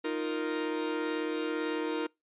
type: chord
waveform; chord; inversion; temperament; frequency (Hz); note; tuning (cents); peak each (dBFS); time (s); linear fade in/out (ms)
45% pulse; Eb suspended second; none; equal; 311.1 / 349.2 / 466.2; Eb4 / F4 / Bb4; 0 / 0 / 0; -34 / -37 / -34; 0.04-2.07; 10
effects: noise-tail reverb RT60 0.2 s tail -25 dB re dry + resampled to 8000 Hz